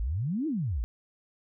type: exponential two-way sweep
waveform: sine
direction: up then down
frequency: 48.78 to 334.9 to 48.78 Hz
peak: -27 dBFS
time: 0-0.84 s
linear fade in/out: 0 ms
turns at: 0.47 s
effects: none